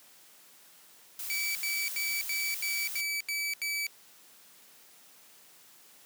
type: noise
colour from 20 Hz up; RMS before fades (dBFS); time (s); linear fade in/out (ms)
blue; -38; 1.19-3.01; 2
type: tone bursts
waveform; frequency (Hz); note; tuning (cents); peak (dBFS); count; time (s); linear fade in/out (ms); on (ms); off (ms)
sawtooth; 2299; D7; -37; -27; 8; 1.3-3.867; 0; 250; 81
effects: white hiss -57 dBFS RMS until 6.05 s + high-pass 150 Hz 12 dB/octave